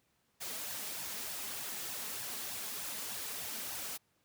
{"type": "noise with flanger", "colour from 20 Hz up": "white", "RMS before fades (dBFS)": -41, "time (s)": [0.4, 3.98], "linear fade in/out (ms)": 20, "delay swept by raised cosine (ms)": [1.1, 4.8], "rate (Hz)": 3.3, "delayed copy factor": 0.55, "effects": ["pink hiss -75 dBFS RMS until 4.24 s", "high-pass 80 Hz 12 dB/octave"]}